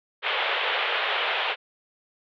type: band-pass noise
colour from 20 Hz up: white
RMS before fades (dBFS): -26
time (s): 0.22-1.56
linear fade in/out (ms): 50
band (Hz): 430 to 3400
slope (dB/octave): 48
effects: none